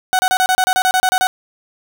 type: tone bursts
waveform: 30% pulse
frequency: 745 Hz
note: F#5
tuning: 12 cents sharp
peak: -9 dBFS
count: 13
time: 0.13-1.27 s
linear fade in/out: 0 ms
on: 60 ms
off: 30 ms
effects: none